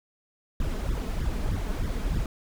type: noise with flanger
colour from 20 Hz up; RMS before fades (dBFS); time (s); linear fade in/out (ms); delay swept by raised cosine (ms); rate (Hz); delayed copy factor
brown; -28; 0.6-2.26; 2; 0.56 to 4.76; 3.2; +0.8
effects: none